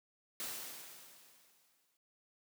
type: noise with exponential decay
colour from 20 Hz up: white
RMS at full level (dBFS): -40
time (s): 0.4-1.97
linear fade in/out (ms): 1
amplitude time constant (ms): 340
effects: high-pass 150 Hz 12 dB/octave